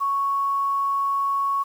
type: tone with quantisation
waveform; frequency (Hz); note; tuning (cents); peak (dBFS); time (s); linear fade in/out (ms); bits
sine; 1108.7; C#6; 0; -20; 0-1.64; 20; 8
effects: none